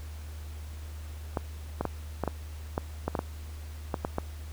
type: clicks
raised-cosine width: 1 ms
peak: -14 dBFS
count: 12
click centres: 1.372 / 1.81 / 1.853 / 2.237 / 2.277 / 2.779 / 3.08 / 3.152 / 3.191 / 3.942 / 4.049 / 4.184 s
effects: added 76 Hz sine -38 dBFS peak until 4.52 s + pink hiss -52 dBFS RMS until 4.52 s